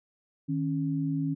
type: tone pair together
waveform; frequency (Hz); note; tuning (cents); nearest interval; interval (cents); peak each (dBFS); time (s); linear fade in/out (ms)
sine; 155.56 / 275.2; D#3 / C#4; 0 / -12; minor seventh; 988; -29 / -29; 0.48-1.35; 20
effects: none